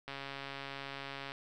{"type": "click train", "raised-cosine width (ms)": 0.3, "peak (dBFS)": -26, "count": 172, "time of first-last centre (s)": [0.08, 1.319], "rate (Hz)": 138, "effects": []}